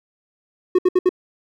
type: tone bursts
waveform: triangle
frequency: 365.3 Hz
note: F#4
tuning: 22 cents flat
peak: -9 dBFS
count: 4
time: 0.75-1.092 s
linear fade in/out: 5 ms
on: 36 ms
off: 66 ms
effects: none